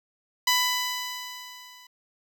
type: tone with level ramp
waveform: 10% pulse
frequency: 996 Hz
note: B5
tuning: 14 cents sharp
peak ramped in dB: -10 to -40 dBFS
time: 0.47-1.87 s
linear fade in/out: 5 ms
effects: none